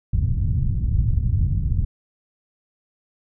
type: low-pass noise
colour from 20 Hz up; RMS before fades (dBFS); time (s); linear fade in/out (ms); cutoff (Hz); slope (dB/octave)
white; -20; 0.13-1.85; 5; 120; 24
effects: none